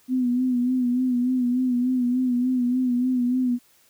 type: tone with vibrato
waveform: sine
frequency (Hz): 250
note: B3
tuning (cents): +21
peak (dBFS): -19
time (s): 0.08-3.59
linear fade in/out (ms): 50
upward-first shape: sine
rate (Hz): 3.4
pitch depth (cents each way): 52
effects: white hiss -59 dBFS RMS until 3.89 s